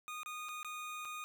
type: tone with dropouts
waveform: 25% pulse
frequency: 1232 Hz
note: D#6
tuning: 17 cents flat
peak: -38 dBFS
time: 0.08-1.24 s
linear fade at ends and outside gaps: 0 ms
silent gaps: 0.232-0.26 / 0.486-0.49 / 0.63-0.647 / 1.05-1.054 s
effects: none